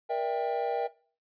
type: chord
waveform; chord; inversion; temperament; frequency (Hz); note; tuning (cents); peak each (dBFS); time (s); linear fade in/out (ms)
triangle; E half-diminished seventh; second; just; 474.7 / 593.3 / 659.3 / 791.1; Bb4 / D5 / E5 / G5; +31 / +18 / 0 / +16; -30 / -35 / -32 / -29; 0.09-0.88; 20
effects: noise-tail reverb RT60 0.4 s tail -19 dB re dry + resampled to 11025 Hz